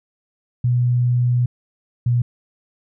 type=tone pair in turn; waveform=sine; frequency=122.7 / 121.01 Hz; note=B2 / B2; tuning=-11 / -35 cents; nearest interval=unison; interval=24 cents; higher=first; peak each=-14 dBFS; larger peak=neither; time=0.64-1.46 / 2.06-2.22 s; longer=first; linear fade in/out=5 ms; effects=none